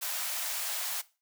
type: high-pass noise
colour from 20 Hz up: white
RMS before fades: -34 dBFS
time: 0.01-1.02 s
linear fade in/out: 20 ms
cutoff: 580 Hz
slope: 48 dB/octave
effects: noise-tail reverb RT60 0.3 s tail -18 dB re dry